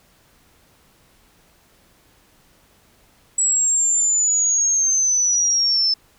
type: linear sweep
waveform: sine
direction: down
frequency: 7810 to 5250 Hz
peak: -15 dBFS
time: 3.38-5.94 s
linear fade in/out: 5 ms
effects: pink hiss -56 dBFS RMS until 6.18 s